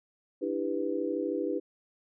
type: chord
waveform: sine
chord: E minor seventh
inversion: third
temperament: just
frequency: 296.7 / 329.6 / 395.6 / 494.4 Hz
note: D4 / E4 / G4 / B4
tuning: +18 / 0 / +16 / +2 cents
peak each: -34 dBFS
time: 0.41-1.6 s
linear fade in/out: 20 ms
effects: none